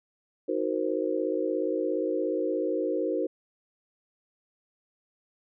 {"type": "chord", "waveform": "sine", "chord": "C half-diminished seventh", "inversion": "first", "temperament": "equal with one note detuned", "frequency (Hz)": [313.1, 370, 466.2, 523.3], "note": ["Eb4", "Gb4", "Bb4", "C5"], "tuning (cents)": [11, 0, 0, 0], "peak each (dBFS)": -31, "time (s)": [0.48, 3.27], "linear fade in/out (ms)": 10, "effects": []}